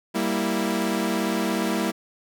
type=chord; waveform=sawtooth; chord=E diminished; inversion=first; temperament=equal; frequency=196 / 233.1 / 329.6 Hz; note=G3 / Bb3 / E4; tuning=0 / 0 / 0 cents; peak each=-23 dBFS; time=0.14-1.92 s; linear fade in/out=20 ms; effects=none